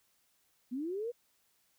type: linear sweep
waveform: sine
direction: up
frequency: 233.7 to 493.9 Hz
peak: -34 dBFS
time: 0.71-1.12 s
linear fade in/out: 20 ms
effects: white hiss -73 dBFS RMS until 1.78 s